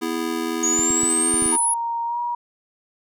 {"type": "chord", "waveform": "square", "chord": "E major", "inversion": "second", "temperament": "just", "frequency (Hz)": [247.2, 329.6, 412], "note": ["B3", "E4", "G#4"], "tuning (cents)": [2, 0, -14], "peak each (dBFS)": [-29, -26, -31], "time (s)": [0.01, 1.57], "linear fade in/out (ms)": 20}
{"type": "exponential sweep", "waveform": "sine", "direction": "up", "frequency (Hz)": [6645, 10548], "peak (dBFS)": -18, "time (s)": [0.63, 1.74], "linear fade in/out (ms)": 5}
{"type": "clicks", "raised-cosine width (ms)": 3, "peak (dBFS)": -19, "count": 6, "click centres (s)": [0.793, 0.905, 1.034, 1.341, 1.423, 1.46]}
{"type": "tone with pitch glide", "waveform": "sine", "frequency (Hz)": [932.3, 956.9], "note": ["A#5", "A#5"], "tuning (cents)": [0, 45], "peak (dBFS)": -22, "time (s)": [1.52, 2.35], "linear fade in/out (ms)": 5, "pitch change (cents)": 45, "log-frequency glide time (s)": [2.05, 2.19]}
{"effects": []}